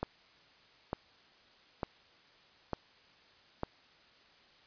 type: click train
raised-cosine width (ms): 1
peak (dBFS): -19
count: 5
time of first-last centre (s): 0.03-3.634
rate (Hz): 1.11
effects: white hiss -62 dBFS RMS until 4.66 s + resampled to 11025 Hz